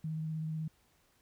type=tone with vibrato; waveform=sine; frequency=157.7 Hz; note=D#3; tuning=24 cents sharp; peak=-34 dBFS; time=0.04-0.68 s; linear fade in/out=5 ms; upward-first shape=triangle; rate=16 Hz; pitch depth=20 cents each way; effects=pink hiss -70 dBFS RMS until 1.21 s